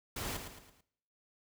pink noise with echo, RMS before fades -39 dBFS, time 0.16-0.37 s, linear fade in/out 5 ms, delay 110 ms, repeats 4, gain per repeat -7 dB, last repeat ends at 0.81 s, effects noise-tail reverb RT60 0.8 s tail -21 dB re dry

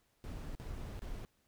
brown noise with dropouts, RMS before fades -43 dBFS, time 0.24-1.25 s, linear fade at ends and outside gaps 0 ms, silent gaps 0.551-0.599 / 0.992-1.019 s, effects pink hiss -75 dBFS RMS until 1.47 s

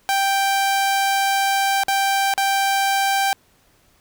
sawtooth tone with dropouts, 785 Hz, G5, 2 cents sharp, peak -13 dBFS, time 0.09-3.33 s, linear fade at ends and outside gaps 0 ms, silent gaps 1.835-1.883 / 2.338-2.378 s, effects pink hiss -58 dBFS RMS until 4 s

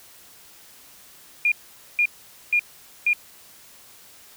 sine tone bursts, 2421 Hz, D#7, 48 cents flat, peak -16 dBFS, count 4, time 1.45-3.132 s, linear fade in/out 2 ms, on 68 ms, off 470 ms, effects white hiss -49 dBFS RMS until 4.36 s

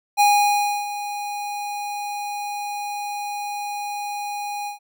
square tone with ADSR envelope, 821 Hz, G#5, 20 cents flat, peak -13 dBFS, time 0.17-4.79 s, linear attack 34 ms, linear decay 650 ms, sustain -14 dB, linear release 120 ms, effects none

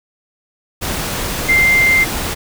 sine tone in noise, 2093 Hz, C7, in tune, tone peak -9 dBFS, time 1.48-2.05 s, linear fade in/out 20 ms, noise pink, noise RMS -21 dBFS, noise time 0.81-2.35 s, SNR +9 dB, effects none

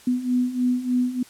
sine beating tone pair, 246.9 / 250.2 Hz, B3 / B3, 0 / +23 cents, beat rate 3.3 Hz, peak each -25 / -21 dBFS, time 0.07-1.23 s, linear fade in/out 5 ms, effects white hiss -49 dBFS RMS until 1.29 s + low-pass 11000 Hz 12 dB/octave

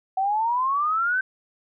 sine exponential sweep, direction up, 749 to 1556 Hz, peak -20 dBFS, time 0.17-1.21 s, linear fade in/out 5 ms, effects none

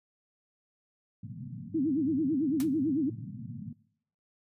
pink band-pass noise, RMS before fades -42 dBFS, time 1.23-3.73 s, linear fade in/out 5 ms, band 100 to 250 Hz, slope 96 dB/octave
sine tone with vibrato, 290 Hz, D4, 22 cents flat, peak -25 dBFS, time 1.74-3.1 s, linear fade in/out 10 ms, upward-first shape sine, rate 9 Hz, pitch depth 220 cents each way
white noise with exponential decay, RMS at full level -35 dBFS, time 2.6-2.69 s, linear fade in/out 1 ms, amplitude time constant 19 ms
effects noise-tail reverb RT60 0.7 s tail -21 dB re dry + resampled to 32000 Hz

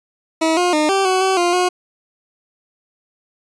20% pulse tone with pitch steps, 321.9 / 356.2 / 304.6 / 389 / 373.6 / 380.6 / 350 / 361.3 Hz, E4 / F4 / D#4 / G4 / F#4 / F#4 / F4 / F#4, -41 / +34 / -37 / -13 / +17 / +49 / +4 / -41 cents, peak -9 dBFS, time 0.41-1.69 s, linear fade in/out 10 ms, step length 160 ms, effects resampled to 22050 Hz

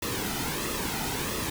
pink noise with flanger, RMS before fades -31 dBFS, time 0.02-1.5 s, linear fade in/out 5 ms, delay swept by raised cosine 1.3 to 1.82 ms, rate 1.5 Hz, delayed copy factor -0.6, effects none

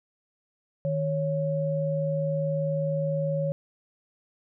sine tone pair together, 155.76 / 554.4 Hz, D#3 / C#5, +2 / 0 cents, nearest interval octave + minor seventh, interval 2198 cents, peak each -27 dBFS, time 0.85-3.52 s, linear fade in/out 0 ms, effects none

